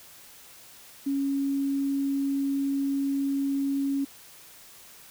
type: tone with quantisation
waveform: sine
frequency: 276.6 Hz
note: C#4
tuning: 4 cents flat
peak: -24 dBFS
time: 1.06-4.05 s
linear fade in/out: 10 ms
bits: 9
effects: white hiss -50 dBFS RMS until 5.1 s